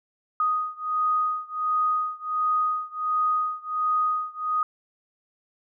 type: beating tone pair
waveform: sine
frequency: 1244.5 / 1245.9 Hz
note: D#6 / D#6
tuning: 0 / +2 cents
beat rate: 1.4 Hz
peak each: -25 / -26 dBFS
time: 0.4-4.63 s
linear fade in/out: 2 ms
effects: none